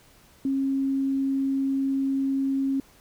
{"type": "tone", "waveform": "sine", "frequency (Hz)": 271, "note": "C#4", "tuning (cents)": -39, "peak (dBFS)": -22, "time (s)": [0.45, 2.8], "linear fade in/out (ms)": 2, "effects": ["pink hiss -56 dBFS RMS until 3 s"]}